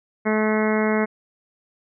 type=harmonic tone; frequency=215.7 Hz; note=A3; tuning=34 cents flat; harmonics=1 / 2 / 3 / 4 / 5 / 6 / 7 / 8 / 9 / 10; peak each=-21 / -23 / -27 / -31 / -32 / -34 / -32 / -35 / -32 / -31 dBFS; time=0.25-1.06 s; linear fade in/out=20 ms; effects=none